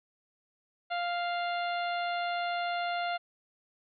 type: harmonic tone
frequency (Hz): 698.5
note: F5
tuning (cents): 0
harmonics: 1 / 2 / 3 / 4 / 5 / 6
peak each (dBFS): -31 / -37 / -41 / -43 / -45 / -47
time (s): 0.9-3.18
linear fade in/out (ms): 20
effects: none